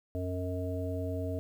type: harmonic tone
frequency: 91 Hz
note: F#2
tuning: 28 cents flat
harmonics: 1 / 3 / 5 / 7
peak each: -34 / -38 / -40 / -39 dBFS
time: 0.15-1.39 s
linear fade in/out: 0 ms
effects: 10-bit